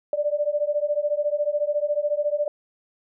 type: beating tone pair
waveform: sine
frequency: 583 / 597 Hz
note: D5 / D5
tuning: -13 / +28 cents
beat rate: 14 Hz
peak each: -24 / -24 dBFS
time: 0.13-2.48 s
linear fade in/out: 2 ms
effects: none